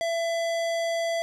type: tone with low-pass filter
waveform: square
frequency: 669 Hz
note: E5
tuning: 25 cents sharp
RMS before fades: -27 dBFS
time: 0.01-1.22 s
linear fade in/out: 0 ms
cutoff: 7600 Hz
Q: 0.72
effects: none